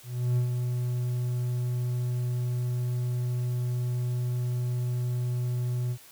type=tone with ADSR envelope; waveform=triangle; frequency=123.1 Hz; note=B2; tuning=5 cents flat; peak=-19 dBFS; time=0.03-5.98 s; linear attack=340 ms; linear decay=100 ms; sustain=-5 dB; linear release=68 ms; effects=white hiss -52 dBFS RMS until 6.11 s